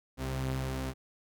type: tone pair together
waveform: sawtooth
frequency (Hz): 65.03 / 131.6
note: C2 / C3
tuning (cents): -10 / +10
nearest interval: octave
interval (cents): 1220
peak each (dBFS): -32 / -30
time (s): 0.17-0.94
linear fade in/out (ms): 50
effects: none